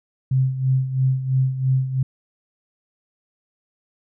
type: tone with tremolo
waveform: sine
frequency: 131.3 Hz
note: C3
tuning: 6 cents sharp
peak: -14 dBFS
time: 0.31-2.03 s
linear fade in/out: 5 ms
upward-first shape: sine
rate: 3 Hz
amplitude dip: 70%
effects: none